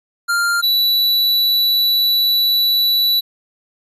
square tone pair in turn, 1396 / 3948 Hz, F6 / B7, -1 / -1 cents, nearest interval octave + tritone, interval 1800 cents, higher second, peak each -15 / -13 dBFS, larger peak second, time 0.28-0.62 / 0.62-3.21 s, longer second, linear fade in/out 20 ms, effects resampled to 32000 Hz

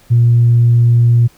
sine tone, 118.5 Hz, A#2, 29 cents sharp, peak -5 dBFS, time 0.1-1.28 s, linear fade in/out 20 ms, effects tanh soft clip ceiling -2 dBFS + pink hiss -48 dBFS RMS until 1.37 s

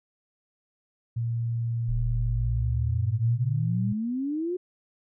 sine tone, 116.54 Hz, A#2, in tune, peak -25 dBFS, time 1.16-3.93 s, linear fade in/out 10 ms
sine exponential sweep, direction up, 32.78 to 370 Hz, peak -26 dBFS, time 1.88-4.57 s, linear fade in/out 10 ms
effects none

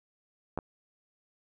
clicks, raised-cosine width 1 ms, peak -17 / -24 dBFS, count 2, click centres 0.576 / 0.588 s, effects none

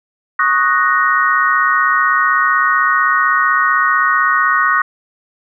sine chord, D# minor seventh, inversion third, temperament equal, 1108.7 / 1244.5 / 1480 / 1864.7 Hz, C#6 / D#6 / F#6 / A#6, 0 / 0 / 0 / 0 cents, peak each -16 dBFS, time 0.39-4.82 s, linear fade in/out 5 ms, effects none

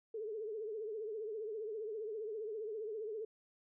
sine tone with vibrato, 432.3 Hz, A4, 31 cents flat, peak -39 dBFS, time 0.14-3.25 s, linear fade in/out 5 ms, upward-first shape triangle, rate 15 Hz, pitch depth 110 cents each way, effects none

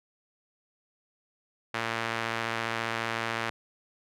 sawtooth tone with band-pass filter, 114.4 Hz, A#2, 32 cents flat, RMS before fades -32 dBFS, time 1.74-3.5 s, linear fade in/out 5 ms, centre 1800 Hz, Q 1, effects none

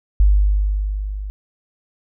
sine tone with level ramp, 50.3 Hz, G1, 45 cents sharp, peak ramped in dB -8 to -25 dBFS, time 0.2-1.3 s, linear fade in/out 0 ms, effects none

